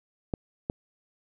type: clicks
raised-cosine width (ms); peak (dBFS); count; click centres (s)
2; -15; 2; 0.338 / 0.699
effects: none